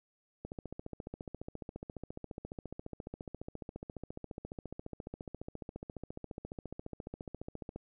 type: click train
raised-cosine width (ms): 2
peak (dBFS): -28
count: 107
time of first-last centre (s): 0.45-7.76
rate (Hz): 14.5
effects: none